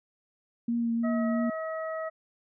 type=tone with vibrato; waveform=sine; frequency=233.1 Hz; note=A#3; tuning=in tune; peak=-25 dBFS; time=0.68-1.5 s; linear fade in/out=5 ms; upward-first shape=triangle; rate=3 Hz; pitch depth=23 cents each way
type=harmonic tone; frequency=640 Hz; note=D#5; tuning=49 cents sharp; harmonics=1 / 2 / 3; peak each=-32 / -38 / -42 dBFS; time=1.03-2.1 s; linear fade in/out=20 ms
effects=none